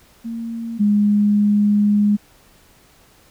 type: tone pair in turn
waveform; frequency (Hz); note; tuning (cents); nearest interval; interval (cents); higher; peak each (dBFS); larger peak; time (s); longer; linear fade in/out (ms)
sine; 229.9 / 206.7; A#3 / G#3; -24 / -8; major second; 184; first; -24 / -12; second; 0.24-0.79 / 0.79-2.17; second; 20
effects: pink hiss -52 dBFS RMS until 3.3 s